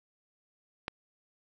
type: click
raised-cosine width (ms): 0.3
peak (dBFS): -17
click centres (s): 0.881
effects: none